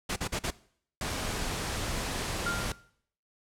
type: noise bursts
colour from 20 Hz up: pink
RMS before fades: -31 dBFS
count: 4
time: 0.09-0.508 s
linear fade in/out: 10 ms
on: 73 ms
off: 42 ms
type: noise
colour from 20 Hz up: pink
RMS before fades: -33 dBFS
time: 1.01-2.72 s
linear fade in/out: 2 ms
type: tone with exponential decay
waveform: sine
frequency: 1396.9 Hz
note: F6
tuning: in tune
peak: -27 dBFS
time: 2.46-2.9 s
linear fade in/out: 5 ms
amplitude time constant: 95 ms
effects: noise-tail reverb RT60 0.6 s tail -20 dB re dry + low-pass 10000 Hz 12 dB/octave